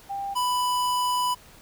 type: tone pair in turn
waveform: sine / square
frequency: 794 / 992.4 Hz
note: G5 / B5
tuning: +22 / +8 cents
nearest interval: major third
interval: 386 cents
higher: second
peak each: -28 / -23 dBFS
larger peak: second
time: 0.09-0.35 / 0.35-1.35 s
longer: second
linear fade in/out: 20 ms
effects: pink hiss -51 dBFS RMS until 1.61 s